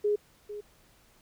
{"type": "tone with echo", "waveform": "sine", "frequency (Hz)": 415.6, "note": "G#4", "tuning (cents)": 1, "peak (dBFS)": -23, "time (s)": [0.04, 0.16], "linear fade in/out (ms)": 10, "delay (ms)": 450, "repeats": 1, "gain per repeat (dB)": -13, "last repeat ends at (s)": 0.61, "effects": ["pink hiss -62 dBFS RMS until 1.21 s"]}